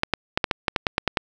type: clicks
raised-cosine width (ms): 0.3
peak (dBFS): -3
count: 11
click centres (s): 0.034 / 0.137 / 0.375 / 0.442 / 0.512 / 0.682 / 0.762 / 0.868 / 0.981 / 1.077 / 1.172
effects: none